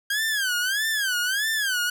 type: tone with vibrato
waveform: sawtooth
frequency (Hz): 1600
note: G6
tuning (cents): +35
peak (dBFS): -19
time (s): 0.1-1.9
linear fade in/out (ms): 5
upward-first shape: sine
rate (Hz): 1.6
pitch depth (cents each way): 190
effects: none